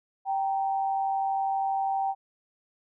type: tone pair together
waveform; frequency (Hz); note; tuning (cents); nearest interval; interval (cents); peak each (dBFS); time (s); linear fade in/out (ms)
sine; 779.9 / 932.3; G5 / A#5; -9 / 0; minor third; 309; -25 / -35; 0.25-2.15; 50
effects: none